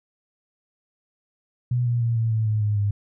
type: tone with pitch steps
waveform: sine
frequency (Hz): 122.9 / 119.68 / 116.54 / 113.48 / 110.51 / 107.61 / 104.79 / 102.04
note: B2 / A#2 / A#2 / A#2 / A2 / A2 / G#2 / G#2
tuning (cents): -8 / +46 / 0 / -46 / +8 / -38 / +16 / -30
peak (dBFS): -19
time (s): 1.71-2.91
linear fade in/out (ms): 5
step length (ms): 150
effects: none